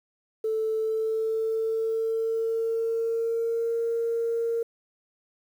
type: tone with pitch glide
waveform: sine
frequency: 440 to 462.1 Hz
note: A4 to A#4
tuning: 0 to -15 cents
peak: -23 dBFS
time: 0.44-4.63 s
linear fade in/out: 5 ms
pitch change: +85 cents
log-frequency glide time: 0.79-3.76 s
effects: tanh soft clip ceiling -19 dBFS + 9-bit